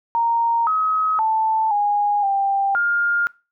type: tone with pitch steps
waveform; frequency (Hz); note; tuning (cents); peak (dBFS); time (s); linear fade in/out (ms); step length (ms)
sine; 929 / 1273 / 881 / 823 / 790 / 1410; A#5 / D#6 / A5 / G#5 / G5 / F6; -6 / +39 / +2 / -16 / +13 / +16; -16; 0.15-3.27; 0; 520
effects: noise-tail reverb RT60 0.3 s tail -22 dB re dry